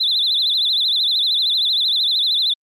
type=tone with vibrato; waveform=sine; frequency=3762 Hz; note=A#7; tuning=15 cents sharp; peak=-14 dBFS; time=0-2.54 s; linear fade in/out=10 ms; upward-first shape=sine; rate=13 Hz; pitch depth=160 cents each way; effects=tanh soft clip ceiling -10 dBFS + Opus 48 kbps